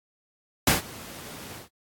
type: noise with ADSR envelope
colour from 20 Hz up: pink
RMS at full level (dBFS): -17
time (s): 0.67-1.69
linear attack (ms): 3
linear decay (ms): 140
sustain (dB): -24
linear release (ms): 120
effects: high-pass 80 Hz 12 dB/octave + AAC 64 kbps